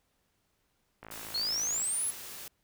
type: click train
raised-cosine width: 0.5 ms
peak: -30 dBFS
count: 44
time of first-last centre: 1.03-1.818 s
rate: 54.6 Hz
type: noise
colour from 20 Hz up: white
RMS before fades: -44 dBFS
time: 1.11-2.48 s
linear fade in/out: 2 ms
type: exponential sweep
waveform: sine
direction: up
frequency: 4171 to 11175 Hz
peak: -29 dBFS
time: 1.34-2.11 s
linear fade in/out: 10 ms
effects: pink hiss -75 dBFS RMS until 2.63 s